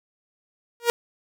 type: tone with exponential growth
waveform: sawtooth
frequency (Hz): 472.6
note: A#4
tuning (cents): +24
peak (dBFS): -9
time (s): 0.8-0.9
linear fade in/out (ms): 0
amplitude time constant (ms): 21
effects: none